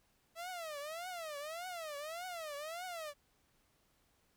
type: tone with vibrato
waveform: sawtooth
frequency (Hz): 649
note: E5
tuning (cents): -27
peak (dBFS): -38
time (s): 0.35-3.14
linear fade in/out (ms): 50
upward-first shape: triangle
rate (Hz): 1.7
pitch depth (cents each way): 250
effects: pink hiss -74 dBFS RMS until 4.36 s